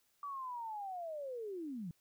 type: linear sweep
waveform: sine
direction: down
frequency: 1160 to 155.56 Hz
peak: -40 dBFS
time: 0.23-1.91 s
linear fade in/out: 2 ms
effects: white hiss -75 dBFS RMS until 2 s